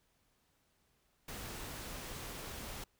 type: noise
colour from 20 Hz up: pink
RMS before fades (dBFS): -45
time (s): 1.28-2.84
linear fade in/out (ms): 5
effects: pink hiss -75 dBFS RMS until 2.99 s